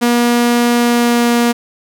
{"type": "tone with pitch glide", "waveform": "sawtooth", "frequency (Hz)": [239.3, 237.6], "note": ["A#3", "A#3"], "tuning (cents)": [46, 33], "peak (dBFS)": -6, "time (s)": [0.01, 1.53], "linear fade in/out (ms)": 20, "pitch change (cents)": -13, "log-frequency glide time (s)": [0.75, 1.31], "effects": []}